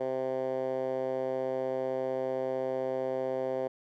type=tone with band-pass filter; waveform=10% pulse; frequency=130.81 Hz; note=C3; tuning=in tune; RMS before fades=-32 dBFS; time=0-3.68 s; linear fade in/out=10 ms; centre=520 Hz; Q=2.5; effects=none